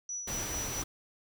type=tone with tremolo; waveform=sine; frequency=5900 Hz; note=F#8; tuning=6 cents flat; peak=-34 dBFS; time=0.09-0.82 s; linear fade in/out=2 ms; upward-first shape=sine; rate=4.5 Hz; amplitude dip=45%
type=noise; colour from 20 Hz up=pink; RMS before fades=-38 dBFS; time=0.27-0.84 s; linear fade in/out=10 ms
effects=none